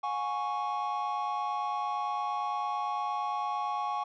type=chord; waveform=triangle; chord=F# suspended second; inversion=none; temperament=equal with one note detuned; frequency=721.8 / 830.6 / 1108.7 Hz; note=F#5 / G#5 / C#6; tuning=-43 / 0 / 0 cents; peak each=-35 / -31 / -31 dBFS; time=0.03-4.04 s; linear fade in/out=10 ms; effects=tanh soft clip ceiling -20 dBFS + resampled to 16000 Hz